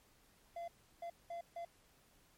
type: tone bursts at uneven times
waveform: triangle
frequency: 684 Hz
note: F5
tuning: 36 cents flat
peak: -40 dBFS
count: 4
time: 0.56-0.68 / 1.02-1.1 / 1.3-1.41 / 1.56-1.65 s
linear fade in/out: 5 ms
effects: pink hiss -69 dBFS RMS until 2.37 s + MP3 64 kbps